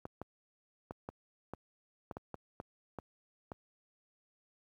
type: clicks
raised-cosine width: 1 ms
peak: -27 dBFS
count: 11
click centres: 0.054 / 0.216 / 0.909 / 1.089 / 1.536 / 2.112 / 2.169 / 2.343 / 2.601 / 2.987 / 3.518 s
effects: high-pass 60 Hz 12 dB/octave + 11-bit